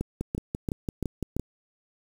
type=two click trains; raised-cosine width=3 ms; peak=-15 / -16 dBFS; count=5 / 8; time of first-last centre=0.01-1.366 / 0.21-1.396 s; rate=2.95 / 5.9 Hz; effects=7-bit